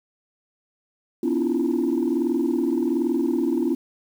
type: tone cluster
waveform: sine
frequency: 247.6 / 285.1 / 326.4 / 347.7 Hz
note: B3 / C#4 / E4 / F4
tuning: +5 / +49 / -17 / -8 cents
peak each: -24 dBFS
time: 1.23-3.75 s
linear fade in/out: 5 ms
effects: tanh soft clip ceiling -14 dBFS + 8-bit